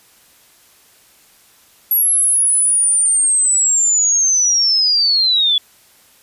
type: linear sweep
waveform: sine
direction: down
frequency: 11510 to 3390 Hz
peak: -11 dBFS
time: 1.91-5.58 s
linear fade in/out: 2 ms
effects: white hiss -50 dBFS RMS until 6.22 s + resampled to 32000 Hz